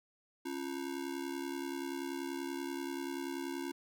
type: ring-modulated tone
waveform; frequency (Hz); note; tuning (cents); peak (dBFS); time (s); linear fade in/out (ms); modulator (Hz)
square; 310.1; D#4; -6; -35; 0.45-3.72; 10; 35.2
effects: none